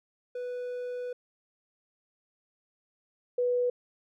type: tone pair in turn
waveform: triangle / sine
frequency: 493.9 / 491.5 Hz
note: B4 / B4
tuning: 0 / -8 cents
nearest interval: unison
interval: 8 cents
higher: first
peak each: -31 / -24 dBFS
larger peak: second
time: 0.35-1.13 / 3.38-3.7 s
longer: first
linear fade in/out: 5 ms
effects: none